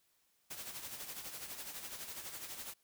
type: noise with tremolo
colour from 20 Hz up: white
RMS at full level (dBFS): -44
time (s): 0.5-2.74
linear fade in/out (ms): 10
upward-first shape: sine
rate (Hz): 12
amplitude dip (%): 55
effects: white hiss -75 dBFS RMS until 2.83 s